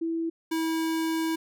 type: tone pair in turn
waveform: sine / square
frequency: 329.6 / 323.9 Hz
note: E4 / E4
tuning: 0 / -30 cents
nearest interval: unison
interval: 30 cents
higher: first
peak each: -26 dBFS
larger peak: neither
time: 0.01-0.3 / 0.51-1.36 s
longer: second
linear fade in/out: 10 ms
effects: none